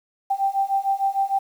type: beating tone pair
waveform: sine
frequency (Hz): 781 / 787.6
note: G5 / G5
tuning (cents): -7 / +8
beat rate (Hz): 6.6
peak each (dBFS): -23 / -22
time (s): 0.3-1.39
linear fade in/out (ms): 10
effects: 8-bit